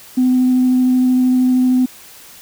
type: tone with vibrato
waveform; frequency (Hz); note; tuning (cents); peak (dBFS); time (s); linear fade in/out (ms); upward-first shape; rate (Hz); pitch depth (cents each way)
sine; 253.7; B3; +47; -9; 0.17-1.86; 10; triangle; 13; 10
effects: tanh soft clip ceiling -6 dBFS + white hiss -40 dBFS RMS until 2.41 s